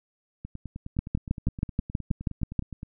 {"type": "two click trains", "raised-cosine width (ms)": 5, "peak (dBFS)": [-24, -12], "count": [24, 11], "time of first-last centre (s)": [[0.45, 2.831], [0.99, 2.593]], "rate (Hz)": [9.66, 6.24], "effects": []}